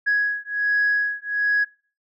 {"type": "beating tone pair", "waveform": "sine", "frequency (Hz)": [1666, 1667.3], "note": ["G#6", "G#6"], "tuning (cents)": [5, 6], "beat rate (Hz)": 1.3, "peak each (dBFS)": -21, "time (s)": [0.06, 1.65], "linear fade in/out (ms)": 20, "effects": ["noise-tail reverb RT60 0.4 s tail -23 dB re dry", "tanh soft clip ceiling -13 dBFS"]}